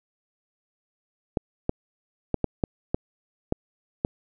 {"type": "clicks", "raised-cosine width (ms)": 2, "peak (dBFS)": -9, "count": 8, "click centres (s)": [1.372, 1.694, 2.343, 2.443, 2.638, 2.945, 3.524, 4.049], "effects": []}